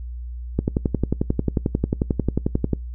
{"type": "click train", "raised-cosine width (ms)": 3, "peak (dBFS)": -6, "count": 25, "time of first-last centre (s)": [0.59, 2.733], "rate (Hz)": 11.2, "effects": ["noise-tail reverb RT60 0.2 s tail -25 dB re dry", "added 60 Hz sine -29 dBFS peak until 2.94 s"]}